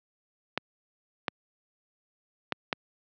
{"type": "clicks", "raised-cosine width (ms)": 0.3, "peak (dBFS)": -10, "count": 4, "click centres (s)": [0.576, 1.282, 2.523, 2.728], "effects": ["high-pass 150 Hz 12 dB/octave", "low-pass 5000 Hz 12 dB/octave"]}